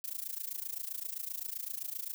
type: noise with amplitude modulation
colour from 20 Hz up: violet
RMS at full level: -36 dBFS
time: 0.04-2.14 s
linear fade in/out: 0 ms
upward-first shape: sine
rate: 27.7 Hz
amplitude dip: 90%
effects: none